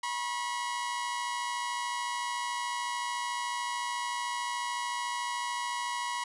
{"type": "tone pair together", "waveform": "sawtooth", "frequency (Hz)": [969, 1082.7], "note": ["B5", "C#6"], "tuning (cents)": [-33, -41], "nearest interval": "major second", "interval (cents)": 192, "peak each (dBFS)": [-29, -34], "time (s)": [0.03, 6.24], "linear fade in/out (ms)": 5, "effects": ["resampled to 24000 Hz"]}